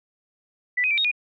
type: tone with pitch steps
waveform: sine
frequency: 1979 / 2512 / 2338 / 3737 / 2450 Hz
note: B6 / D#7 / D7 / A#7 / D#7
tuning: +3 / +16 / -8 / +4 / -27 cents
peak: -19 dBFS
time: 0.77-1.115 s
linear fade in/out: 10 ms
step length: 69 ms
effects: none